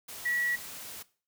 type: tone in noise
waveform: sine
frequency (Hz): 1932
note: B6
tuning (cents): -39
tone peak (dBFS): -27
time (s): 0.25-0.56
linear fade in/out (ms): 10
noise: white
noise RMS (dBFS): -43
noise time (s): 0.08-1.03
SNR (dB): +13
effects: noise-tail reverb RT60 0.4 s tail -19 dB re dry